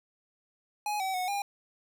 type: tone with pitch steps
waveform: square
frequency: 836 / 763 / 734 / 806 Hz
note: G#5 / G5 / F#5 / G5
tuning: +11 / -47 / -14 / +48 cents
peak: -30 dBFS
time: 0.86-1.42 s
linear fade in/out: 2 ms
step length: 140 ms
effects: none